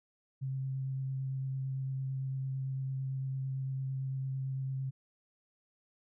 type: tone with vibrato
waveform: sine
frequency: 133.3 Hz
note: C3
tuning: 33 cents sharp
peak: -33 dBFS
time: 0.41-4.91 s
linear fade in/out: 20 ms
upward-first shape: sine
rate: 8.9 Hz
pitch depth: 11 cents each way
effects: none